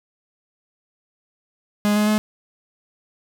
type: tone with pitch steps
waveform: 45% pulse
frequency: 207.5 / 210.4 / 213.3 Hz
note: G#3 / G#3 / G#3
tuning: -1 / +23 / +46 cents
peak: -16 dBFS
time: 1.85-2.18 s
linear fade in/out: 0 ms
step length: 110 ms
effects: none